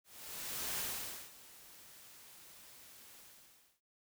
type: noise with ADSR envelope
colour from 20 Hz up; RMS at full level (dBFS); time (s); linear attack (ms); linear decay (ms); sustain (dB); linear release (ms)
white; -38; 0.04-3.81; 740; 520; -19; 620
effects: none